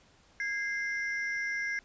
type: ring-modulated tone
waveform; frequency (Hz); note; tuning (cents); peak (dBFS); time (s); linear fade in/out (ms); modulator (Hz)
triangle; 1864.7; A#6; 0; -26; 0.4-1.79; 0; 223
effects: pink hiss -62 dBFS RMS until 1.84 s + resampled to 16000 Hz